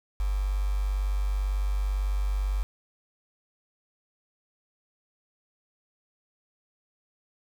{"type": "tone with quantisation", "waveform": "sine", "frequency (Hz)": 49, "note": "G1", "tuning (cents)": 0, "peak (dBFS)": -24, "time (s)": [0.2, 2.63], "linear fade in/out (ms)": 0, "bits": 7, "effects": []}